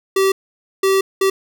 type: tone bursts at uneven times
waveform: square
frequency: 386.3 Hz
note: G4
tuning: 25 cents flat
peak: -13 dBFS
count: 3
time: 0.16-0.32 / 0.83-1.01 / 1.21-1.3 s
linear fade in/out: 5 ms
effects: none